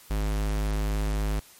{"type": "tone", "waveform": "square", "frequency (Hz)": 51.9, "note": "G#1", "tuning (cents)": 0, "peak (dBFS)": -25, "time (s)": [0.1, 1.4], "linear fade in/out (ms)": 10, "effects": ["white hiss -52 dBFS RMS until 1.59 s", "MP3 64 kbps"]}